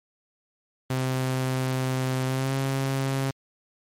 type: tone with pitch glide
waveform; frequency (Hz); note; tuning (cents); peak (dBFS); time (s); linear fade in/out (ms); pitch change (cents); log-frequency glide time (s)
sawtooth; 130 to 134.97; C3 to C#3; -11 to -46; -20; 0.9-3.31; 5; +65; 2.26-2.53
effects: MP3 64 kbps